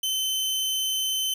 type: tone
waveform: sawtooth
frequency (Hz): 3066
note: G7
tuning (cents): -39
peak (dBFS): -21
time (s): 0.03-1.34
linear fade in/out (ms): 5
effects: none